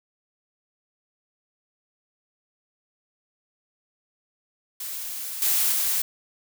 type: noise with level steps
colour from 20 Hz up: blue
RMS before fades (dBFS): -33 / -22 / -24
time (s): 4.8-6.02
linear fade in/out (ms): 5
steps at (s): 5.42 / 5.72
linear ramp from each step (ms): 2
effects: none